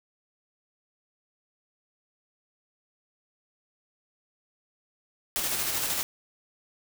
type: noise with tremolo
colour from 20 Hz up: white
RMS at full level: -28 dBFS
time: 5.36-6.03 s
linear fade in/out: 0 ms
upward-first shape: square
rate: 13 Hz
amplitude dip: 30%
effects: none